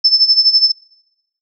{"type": "tone with tremolo", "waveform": "sine", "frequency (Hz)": 5274, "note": "E8", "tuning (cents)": 0, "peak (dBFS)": -5, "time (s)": [0.04, 0.72], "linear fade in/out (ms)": 10, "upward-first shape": "sine", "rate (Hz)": 12, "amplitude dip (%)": 80, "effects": ["noise-tail reverb RT60 1.0 s tail -26 dB re dry"]}